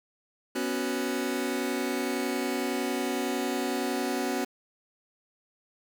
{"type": "chord", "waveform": "sawtooth", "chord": "B suspended second", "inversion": "none", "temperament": "just", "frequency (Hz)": [246.9, 277.8, 370.4], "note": ["B3", "C#4", "F#4"], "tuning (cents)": [0, 4, 2], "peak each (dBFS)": -28, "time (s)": [0.55, 4.45], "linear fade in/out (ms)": 10, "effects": ["8-bit"]}